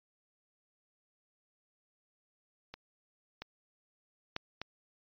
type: clicks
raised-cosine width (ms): 0.2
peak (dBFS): -26 / -23 / -17 / -21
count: 4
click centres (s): 2.74 / 3.42 / 4.364 / 4.616
effects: resampled to 11025 Hz